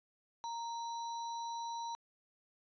sine tone with sample-and-hold, 930 Hz, A#5, 4 cents flat, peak -38 dBFS, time 0.44-1.95 s, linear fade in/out 0 ms, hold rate 4900 Hz, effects resampled to 16000 Hz

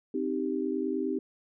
sine chord, C minor, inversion none, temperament equal, 261.6 / 311.1 / 392 Hz, C4 / Eb4 / G4, 0 / 0 / 0 cents, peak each -32 dBFS, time 0.14-1.19 s, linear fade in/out 5 ms, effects none

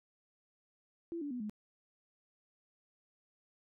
sine tone with pitch steps, 337.2 / 288.5 / 246.8 / 211.2 Hz, E4 / D4 / B3 / G#3, +39 / -31 / -1 / +29 cents, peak -37 dBFS, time 1.12-1.496 s, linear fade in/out 0 ms, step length 94 ms, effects none

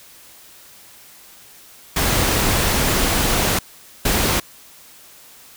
pink noise bursts at uneven times, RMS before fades -18 dBFS, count 2, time 1.96-3.59 / 4.05-4.4 s, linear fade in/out 5 ms, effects white hiss -45 dBFS RMS until 5.56 s

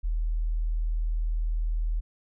sine tone, 40 Hz, D#1, 49 cents sharp, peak -24 dBFS, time 0.03-2.01 s, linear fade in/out 20 ms, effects none

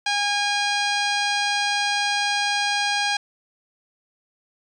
harmonic tone, 816 Hz, G#5, 31 cents flat, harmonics 1 / 2 / 3 / 4 / 5 / 6 / 7 / 8 / 10, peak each -25 / -26 / -28 / -29 / -30 / -31 / -36 / -38 / -38 dBFS, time 0.06-3.17 s, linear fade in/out 5 ms, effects 9-bit

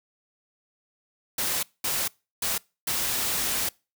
white noise bursts at uneven times, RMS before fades -27 dBFS, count 4, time 1.38-1.63 / 1.84-2.08 / 2.42-2.58 / 2.87-3.69 s, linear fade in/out 5 ms, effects noise-tail reverb RT60 0.3 s tail -25 dB re dry

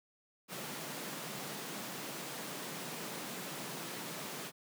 pink high-pass noise, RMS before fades -43 dBFS, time 0.48-4.52 s, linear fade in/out 50 ms, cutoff 140 Hz, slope 48 dB/octave, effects none

